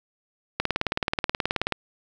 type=click train; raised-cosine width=0.3 ms; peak=-7 dBFS; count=22; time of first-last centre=0.6-1.723 s; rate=18.7 Hz; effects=8-bit

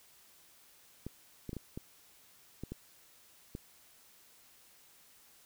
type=clicks; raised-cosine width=3 ms; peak=-27 dBFS; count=8; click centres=1.066 / 1.493 / 1.531 / 1.567 / 1.775 / 2.636 / 2.72 / 3.551 s; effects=white hiss -62 dBFS RMS until 5.45 s

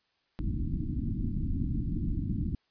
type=low-pass noise; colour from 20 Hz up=pink; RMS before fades=-31 dBFS; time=0.39-2.55 s; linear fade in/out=0 ms; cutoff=320 Hz; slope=96 dB/octave; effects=white hiss -73 dBFS RMS until 2.7 s + resampled to 11025 Hz

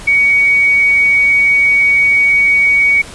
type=tone; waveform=sine; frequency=2247 Hz; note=C#7; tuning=23 cents sharp; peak=-7 dBFS; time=0.07-3.02 s; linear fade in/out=10 ms; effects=pink hiss -32 dBFS RMS until 3.14 s + resampled to 24000 Hz

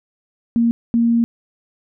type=tone bursts at uneven times; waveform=sine; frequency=233.1 Hz; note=A#3; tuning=in tune; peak=-12 dBFS; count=2; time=0.56-0.71 / 0.94-1.24 s; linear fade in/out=0 ms; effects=none

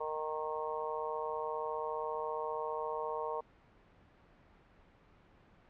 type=harmonic tone; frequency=154.8 Hz; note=D#3; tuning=9 cents flat; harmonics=3 / 4 / 5 / 6 / 7; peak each=-39 / -42 / -46 / -40 / -42 dBFS; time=0-3.41 s; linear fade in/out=10 ms; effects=pink hiss -63 dBFS RMS until 5.69 s + low-pass 2000 Hz 12 dB/octave

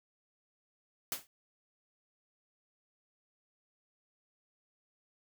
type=noise with exponential decay; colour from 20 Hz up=white; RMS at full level=-32 dBFS; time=1.12-1.27 s; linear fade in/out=1 ms; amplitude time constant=32 ms; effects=none

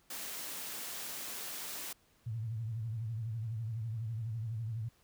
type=high-pass noise; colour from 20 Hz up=white; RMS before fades=-42 dBFS; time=0.1-1.93 s; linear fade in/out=5 ms; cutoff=160 Hz; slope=12 dB/octave
type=tone with vibrato; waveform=sine; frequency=112.5 Hz; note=A2; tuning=39 cents sharp; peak=-35 dBFS; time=2.26-4.89 s; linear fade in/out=10 ms; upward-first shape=sine; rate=12 Hz; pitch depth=100 cents each way
effects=pink hiss -69 dBFS RMS until 5.03 s

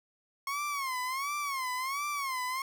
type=tone with vibrato; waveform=30% pulse; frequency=1085 Hz; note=C#6; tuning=37 cents flat; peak=-29 dBFS; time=0.47-2.62 s; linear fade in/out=2 ms; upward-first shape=sine; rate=1.4 Hz; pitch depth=140 cents each way; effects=none

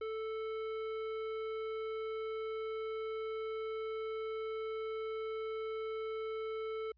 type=tone with hard clipping; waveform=sine; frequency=440 Hz; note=A4; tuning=in tune; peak=-39 dBFS; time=0.01-6.92 s; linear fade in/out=5 ms; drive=12 dB; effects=added 60 Hz sine -67 dBFS peak until 6.97 s + resampled to 11025 Hz

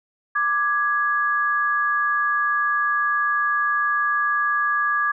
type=tone pair together; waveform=sine; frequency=1179.7 / 1667 Hz; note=D6 / G#6; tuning=+7 / +6 cents; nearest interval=tritone; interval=599 cents; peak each=-21 dBFS; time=0.35-5.12 s; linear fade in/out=10 ms; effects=none

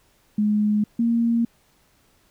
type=tone pair in turn; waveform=sine; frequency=210 / 232.6 Hz; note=G#3 / A#3; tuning=+19 / -4 cents; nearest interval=major second; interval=177 cents; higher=second; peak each=-17 / -17 dBFS; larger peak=neither; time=0.38-0.84 / 0.99-1.45 s; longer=neither; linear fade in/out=5 ms; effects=pink hiss -61 dBFS RMS until 2.3 s

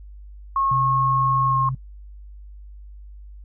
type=tone with pitch glide; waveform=sine; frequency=1088 to 1074.3 Hz; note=C#6 to C6; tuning=-33 to +45 cents; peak=-18 dBFS; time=0.56-1.69 s; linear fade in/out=2 ms; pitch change=-22 cents; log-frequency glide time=1.47-1.56 s
type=tone; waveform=sine; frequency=131 Hz; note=C3; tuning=2 cents sharp; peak=-23 dBFS; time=0.71-1.75 s; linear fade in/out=5 ms
effects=noise-tail reverb RT60 0.1 s tail -21 dB re dry + added 50 Hz sine -38 dBFS peak until 3.44 s

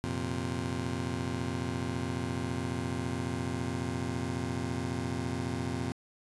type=chord; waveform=20% pulse; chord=F suspended fourth; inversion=none; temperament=just; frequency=87.31 / 116.41 / 130.96 Hz; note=F2 / Bb2 / C3; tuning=0 / -2 / +2 cents; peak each=-32 dBFS; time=0.04-5.92 s; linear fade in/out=0 ms; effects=resampled to 24000 Hz

